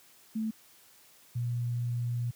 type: tone pair in turn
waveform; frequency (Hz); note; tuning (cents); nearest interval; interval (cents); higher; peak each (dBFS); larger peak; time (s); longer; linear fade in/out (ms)
sine; 220 / 120.3; A3 / B2; 0 / -45; minor seventh; 1045; first; -29 / -28; second; 0.35-0.51 / 1.35-2.31; second; 10
effects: white hiss -59 dBFS RMS until 2.35 s + high-pass 80 Hz 12 dB/octave